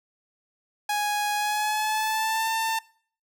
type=tone with pitch glide; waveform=sawtooth; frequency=830.6 to 895.4 Hz; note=G#5 to A5; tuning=0 to +30 cents; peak=-20 dBFS; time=0.89-2.79 s; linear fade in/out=5 ms; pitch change=+130 cents; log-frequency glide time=1.35-2.49 s; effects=noise-tail reverb RT60 0.5 s tail -22 dB re dry